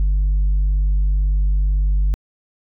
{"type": "tone", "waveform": "sine", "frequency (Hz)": 49, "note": "G1", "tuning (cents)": 0, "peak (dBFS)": -11, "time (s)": [0, 2.14], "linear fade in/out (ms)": 0, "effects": ["tanh soft clip ceiling -13 dBFS"]}